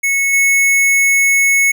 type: tone with level steps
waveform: square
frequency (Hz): 2200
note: C#7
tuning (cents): -14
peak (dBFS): -13 / -10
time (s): 0.03-1.72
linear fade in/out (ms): 10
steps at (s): 0.33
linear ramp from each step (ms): 5
effects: none